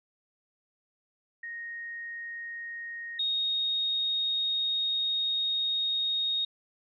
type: tone pair in turn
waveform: sine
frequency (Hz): 1864.7 / 3729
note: A#6 / A#7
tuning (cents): 0 / 0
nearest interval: octave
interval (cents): 1200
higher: second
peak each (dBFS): -36 / -26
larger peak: second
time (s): 1.43-3.19 / 3.19-6.45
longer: second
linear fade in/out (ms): 5
effects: none